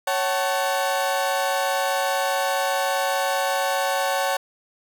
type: chord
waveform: 30% pulse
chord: F# minor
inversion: second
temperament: equal with one note detuned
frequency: 554.4 / 755.1 / 880 Hz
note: C#5 / F#5 / A5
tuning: 0 / +35 / 0 cents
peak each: -22 / -22 / -25 dBFS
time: 0.07-4.37 s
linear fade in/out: 5 ms
effects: none